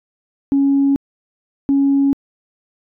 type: tone pair in turn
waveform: sine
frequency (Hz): 277.2 / 277.2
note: C#4 / C#4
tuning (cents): 0 / 0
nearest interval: unison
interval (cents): 0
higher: neither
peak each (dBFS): -10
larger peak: neither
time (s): 0.52-0.96 / 1.69-2.13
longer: neither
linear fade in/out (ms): 0
effects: tanh soft clip ceiling -7 dBFS